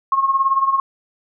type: tone with tremolo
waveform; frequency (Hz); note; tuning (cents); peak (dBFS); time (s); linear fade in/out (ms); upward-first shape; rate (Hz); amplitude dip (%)
sine; 1082; C#6; -42; -11; 0.12-0.8; 2; sine; 18; 70
effects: none